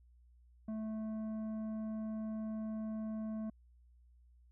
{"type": "tone with tanh clipping", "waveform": "sine", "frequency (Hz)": 218.3, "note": "A3", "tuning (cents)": -13, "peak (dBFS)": -39, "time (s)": [0.68, 3.5], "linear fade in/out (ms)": 5, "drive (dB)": 9, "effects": ["added 60 Hz sine -61 dBFS peak until 4.51 s"]}